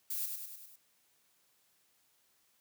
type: noise with echo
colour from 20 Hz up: violet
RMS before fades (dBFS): -37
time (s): 0.1-0.26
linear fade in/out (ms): 5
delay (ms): 100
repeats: 5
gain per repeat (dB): -4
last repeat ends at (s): 0.76
effects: white hiss -72 dBFS RMS until 2.6 s + high-pass 80 Hz 12 dB/octave